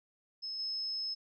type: tone with level steps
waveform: sine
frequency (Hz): 5190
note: E8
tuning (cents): -28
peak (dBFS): -37 / -34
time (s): 0.42-1.15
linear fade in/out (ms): 20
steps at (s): 0.59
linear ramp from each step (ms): 5
effects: none